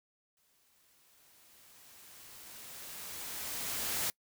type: noise with exponential growth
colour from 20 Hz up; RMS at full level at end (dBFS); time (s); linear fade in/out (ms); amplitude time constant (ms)
white; -33; 0.37-4.1; 0; 810
effects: noise-tail reverb RT60 0.1 s tail -25 dB re dry